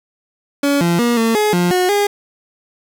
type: tone with pitch steps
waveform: 30% pulse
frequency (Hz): 283.2 / 171.3 / 238.4 / 226.9 / 422.1 / 176.4 / 364 / 408.4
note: C#4 / F3 / A#3 / A#3 / G#4 / F3 / F#4 / G#4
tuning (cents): +37 / -33 / +39 / -47 / +28 / +18 / -28 / -29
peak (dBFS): -10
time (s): 0.63-2.07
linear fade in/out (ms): 5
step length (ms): 180
effects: none